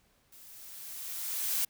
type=noise with level ramp; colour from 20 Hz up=blue; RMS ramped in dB=-54 to -29 dBFS; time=0.32-1.65 s; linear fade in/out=5 ms; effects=pink hiss -69 dBFS RMS until 1.69 s